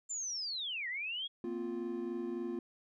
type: linear two-way sweep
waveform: sine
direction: down then up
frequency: 7300 to 1864.7 to 3363 Hz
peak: -36 dBFS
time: 0.09-1.28 s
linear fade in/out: 20 ms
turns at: 0.88 s
type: chord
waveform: triangle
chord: Bb suspended second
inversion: none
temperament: equal with one note detuned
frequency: 233.1 / 256.7 / 349.2 Hz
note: Bb3 / C4 / F4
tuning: 0 / -33 / 0 cents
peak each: -40 / -41 / -36 dBFS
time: 1.44-2.59 s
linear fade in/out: 2 ms
effects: none